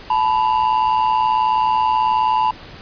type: ring-modulated tone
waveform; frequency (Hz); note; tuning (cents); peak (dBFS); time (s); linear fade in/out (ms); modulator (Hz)
triangle; 932.3; A#5; 0; -9; 0.1-2.51; 5; 59.3
effects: pink hiss -38 dBFS RMS until 2.81 s + resampled to 11025 Hz